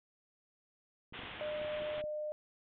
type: clicks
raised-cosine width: 3 ms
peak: -39 dBFS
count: 8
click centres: 1.125 / 1.192 / 1.235 / 1.616 / 1.648 / 1.821 / 1.979 / 2.04 s
type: low-pass noise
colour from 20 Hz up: white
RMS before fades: -47 dBFS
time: 1.13-2.02 s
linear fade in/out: 10 ms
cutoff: 3500 Hz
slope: 96 dB/octave
type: tone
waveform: sine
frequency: 605 Hz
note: D#5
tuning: 49 cents flat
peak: -36 dBFS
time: 1.41-2.32 s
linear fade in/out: 0 ms
effects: none